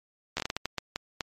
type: slowing click train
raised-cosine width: 0.2 ms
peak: -12 dBFS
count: 11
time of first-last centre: 0.37-1.208 s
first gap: 12 ms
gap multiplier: 1.4
effects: MP3 64 kbps